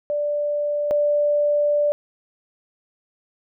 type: tone pair in turn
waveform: sine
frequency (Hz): 587.3 / 587.3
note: D5 / D5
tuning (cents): 0 / 0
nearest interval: unison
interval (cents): 0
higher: neither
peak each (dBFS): -20 / -16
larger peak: second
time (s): 0.1-0.91 / 0.91-1.92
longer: second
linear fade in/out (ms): 0
effects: none